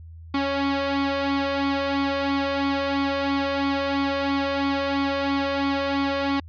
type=tone with flanger; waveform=sawtooth; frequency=277.5 Hz; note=C#4; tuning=2 cents sharp; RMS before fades=-24 dBFS; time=0.34-6.4 s; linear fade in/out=5 ms; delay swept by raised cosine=0.87 to 1.7 ms; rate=3 Hz; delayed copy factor=+0.65; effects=added 82 Hz sine -39 dBFS peak until 6.48 s + resampled to 11025 Hz